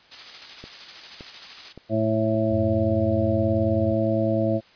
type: noise with tremolo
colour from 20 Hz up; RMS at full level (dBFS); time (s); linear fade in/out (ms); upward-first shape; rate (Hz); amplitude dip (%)
blue; -32; 0.11-1.73; 10; square; 13; 30
type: click train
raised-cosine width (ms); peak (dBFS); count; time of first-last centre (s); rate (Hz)
2; -26; 5; 0.64-2.913; 1.76
type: harmonic tone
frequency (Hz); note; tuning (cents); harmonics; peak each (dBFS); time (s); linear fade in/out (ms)
110; A2; 0; 1 / 2 / 3 / 5 / 6; -26 / -26 / -26 / -26 / -26; 1.89-4.61; 50
type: tone with vibrato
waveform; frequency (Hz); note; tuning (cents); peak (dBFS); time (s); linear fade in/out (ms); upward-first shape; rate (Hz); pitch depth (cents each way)
sine; 91.2; F#2; -24; -27; 2.51-3.93; 5; sine; 2.4; 10
effects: white hiss -54 dBFS RMS until 4.75 s + resampled to 11025 Hz